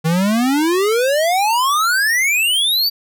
square exponential sweep, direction up, 155.56 to 4700 Hz, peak -14 dBFS, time 0.04-2.9 s, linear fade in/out 20 ms, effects none

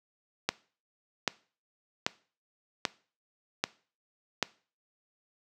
click train, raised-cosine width 0.2 ms, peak -8 dBFS, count 6, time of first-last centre 0.49-4.427 s, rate 1.27 Hz, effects noise-tail reverb RT60 0.4 s tail -20 dB re dry + high-pass 150 Hz 12 dB/octave

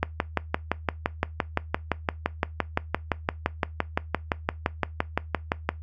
click train, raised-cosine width 0.5 ms, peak -7 dBFS, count 34, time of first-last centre 0.03-5.69 s, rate 5.83 Hz, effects noise-tail reverb RT60 0.2 s tail -21 dB re dry + added 79 Hz sine -37 dBFS peak until 5.82 s

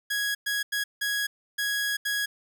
sawtooth tone bursts at uneven times, 1661.2 Hz, G#6, in tune, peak -22 dBFS, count 6, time 0.1-0.35 / 0.46-0.63 / 0.72-0.84 / 1.01-1.27 / 1.58-1.97 / 2.05-2.26 s, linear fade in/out 10 ms, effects none

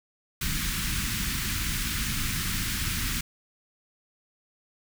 pink band-stop noise, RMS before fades -29 dBFS, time 0.41-3.21 s, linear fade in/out 5 ms, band 250 to 1400 Hz, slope 24 dB/octave, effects none

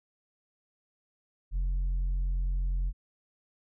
sine tone with tanh clipping, 44.37 Hz, F1, 28 cents sharp, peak -27 dBFS, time 1.51-2.93 s, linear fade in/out 50 ms, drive 3 dB, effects none

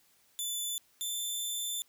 15% pulse tone pair in turn, 3504 / 3541 Hz, A7 / A7, -8 / +10 cents, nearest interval unison, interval 18 cents, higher second, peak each -26 dBFS, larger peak neither, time 0.39-0.78 / 1.01-1.82 s, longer second, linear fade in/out 0 ms, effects white hiss -67 dBFS RMS until 1.88 s

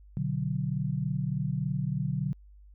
sine chord, B minor, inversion none, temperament equal, 123.47 / 146.83 / 185 Hz, B2 / D3 / F#3, 0 / 0 / 0 cents, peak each -33 / -30 / -33 dBFS, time 0.17-2.33 s, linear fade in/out 0 ms, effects added 50 Hz sine -50 dBFS peak until 2.74 s

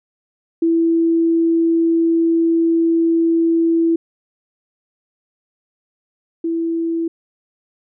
sine tone pair in turn, 331.3 / 331.3 Hz, E4 / E4, +9 / +9 cents, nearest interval unison, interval 0 cents, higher neither, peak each -12 / -17 dBFS, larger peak first, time 0.62-3.96 / 6.44-7.08 s, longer first, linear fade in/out 5 ms, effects none

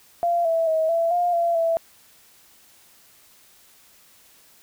sine tone with pitch steps, 689 / 658 / 638 / 668 / 705 / 682 / 662 Hz, F5 / E5 / D#5 / E5 / F5 / F5 / E5, -24 / -3 / +43 / +23 / +16 / -41 / +7 cents, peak -18 dBFS, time 0.23-1.77 s, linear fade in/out 0 ms, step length 220 ms, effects white hiss -54 dBFS RMS until 4.62 s

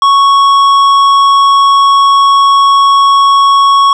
triangle tone with tanh clipping, 1108.7 Hz, C#6, in tune, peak -5 dBFS, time 0.02-3.93 s, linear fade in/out 2 ms, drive 14 dB, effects none

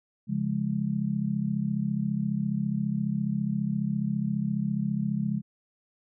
sine chord, Db major, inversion none, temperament just, 138.59 / 173.24 / 207.9 Hz, Db3 / F3 / Ab3, 0 / -14 / +2 cents, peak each -31 / -31 / -28 dBFS, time 0.27-5.42 s, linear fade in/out 50 ms, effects none

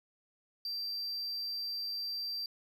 triangle tone, 4699 Hz, D8, in tune, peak -34 dBFS, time 0.65-2.46 s, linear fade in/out 2 ms, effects none

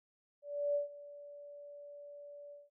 sine tone with ADSR envelope, 578 Hz, D5, 28 cents flat, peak -29 dBFS, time 0.42-2.7 s, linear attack 330 ms, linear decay 130 ms, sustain -19 dB, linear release 180 ms, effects none

